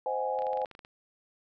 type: chord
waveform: sine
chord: Ab dominant seventh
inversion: first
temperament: just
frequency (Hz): 519.1 / 623 / 747.5 / 830.6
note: C5 / Eb5 / Gb5 / Ab5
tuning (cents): -14 / +2 / +17 / 0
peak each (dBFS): -32 / -37 / -37 / -32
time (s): 0.06-0.65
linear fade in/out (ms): 2
type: clicks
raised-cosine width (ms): 0.3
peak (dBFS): -32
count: 11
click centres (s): 0.389 / 0.421 / 0.468 / 0.532 / 0.573 / 0.617 / 0.658 / 0.713 / 0.751 / 0.792 / 0.849
effects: none